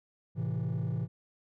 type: chord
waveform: triangle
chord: A minor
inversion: none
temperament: just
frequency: 110 / 132 / 165 Hz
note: A2 / C3 / E3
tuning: 0 / +16 / +2 cents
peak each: -31 dBFS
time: 0.35-1.08 s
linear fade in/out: 50 ms
effects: tanh soft clip ceiling -25 dBFS